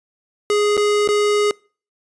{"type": "tone with dropouts", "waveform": "square", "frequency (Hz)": 415.3, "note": "G#4", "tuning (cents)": 0, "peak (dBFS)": -15, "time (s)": [0.5, 1.51], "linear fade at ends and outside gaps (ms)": 1, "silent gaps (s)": [[0.769, 0.776], [1.076, 1.088]], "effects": ["noise-tail reverb RT60 0.4 s tail -26 dB re dry", "resampled to 22050 Hz"]}